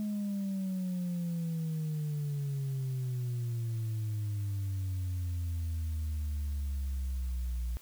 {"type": "exponential sweep", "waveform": "sine", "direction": "down", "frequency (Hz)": [211.6, 58.27], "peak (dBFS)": -29, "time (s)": [0, 7.77], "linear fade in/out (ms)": 0, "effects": ["tanh soft clip ceiling -30 dBFS", "white hiss -57 dBFS RMS until 7.81 s"]}